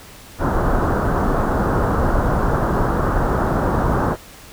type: low-pass noise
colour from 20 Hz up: pink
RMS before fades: -18 dBFS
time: 0.38-4.17 s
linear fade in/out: 50 ms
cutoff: 1500 Hz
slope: 48 dB/octave
effects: pink hiss -41 dBFS RMS until 4.52 s